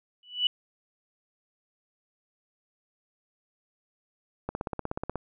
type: tone with exponential growth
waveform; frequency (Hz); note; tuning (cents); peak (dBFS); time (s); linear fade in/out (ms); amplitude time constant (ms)
sine; 2960; F#7; 0; -18; 0.23-0.47; 2; 52
type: click train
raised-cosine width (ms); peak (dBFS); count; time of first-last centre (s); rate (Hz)
1; -17; 12; 4.49-5.157; 16.5
effects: none